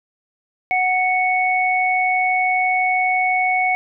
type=tone pair together; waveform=sine; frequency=739.8 / 2217 Hz; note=F#5 / C#7; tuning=0 / 0 cents; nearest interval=octave + perfect fifth; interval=1900 cents; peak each=-18 dBFS; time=0.71-3.75 s; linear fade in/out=0 ms; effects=none